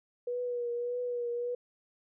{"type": "tone with vibrato", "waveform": "sine", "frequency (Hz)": 484.3, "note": "B4", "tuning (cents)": -34, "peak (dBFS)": -31, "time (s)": [0.27, 1.55], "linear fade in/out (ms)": 5, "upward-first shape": "triangle", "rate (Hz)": 1.7, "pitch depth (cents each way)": 36, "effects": []}